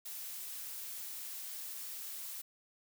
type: noise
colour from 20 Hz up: blue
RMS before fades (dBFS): -44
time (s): 0.05-2.42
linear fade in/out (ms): 10
effects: none